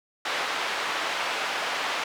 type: band-pass noise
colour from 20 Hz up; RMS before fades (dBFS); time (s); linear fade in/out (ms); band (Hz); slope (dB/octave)
pink; -29; 0.25-2.04; 5; 770 to 3500; 12
effects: none